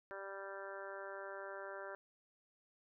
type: harmonic tone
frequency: 196 Hz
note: G3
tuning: in tune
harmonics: 2 / 3 / 4 / 5 / 6 / 7 / 8 / 9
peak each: -51 / -49 / -57 / -54 / -58 / -53 / -52 / -58 dBFS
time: 0.11-1.95 s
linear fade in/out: 0 ms
effects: none